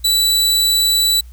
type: tone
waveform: sawtooth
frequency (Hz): 3954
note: B7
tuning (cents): +1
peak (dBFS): -9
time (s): 0.04-1.21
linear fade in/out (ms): 10
effects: added 60 Hz sine -34 dBFS peak until 1.32 s + white hiss -54 dBFS RMS until 1.32 s